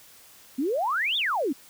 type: exponential two-way sweep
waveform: sine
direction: up then down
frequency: 245.5 to 3729 to 245.5 Hz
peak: -23 dBFS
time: 0.58-1.53 s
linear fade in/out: 10 ms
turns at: 1.17 s
effects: white hiss -52 dBFS RMS until 1.69 s